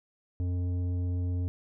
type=tone with tanh clipping; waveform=triangle; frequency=89.2 Hz; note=F2; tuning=37 cents sharp; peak=-29 dBFS; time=0.4-1.48 s; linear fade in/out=0 ms; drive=14 dB; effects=none